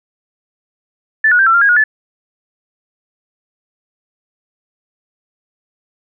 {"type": "tone with pitch steps", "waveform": "sine", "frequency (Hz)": [1755, 1456, 1576, 1343, 1392, 1637, 1445, 1734], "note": ["A6", "F#6", "G6", "E6", "F6", "G#6", "F#6", "A6"], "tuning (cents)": [-5, -28, 9, 32, -6, -25, -41, -26], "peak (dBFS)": -7, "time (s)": [1.24, 1.84], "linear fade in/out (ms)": 5, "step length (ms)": 75, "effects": []}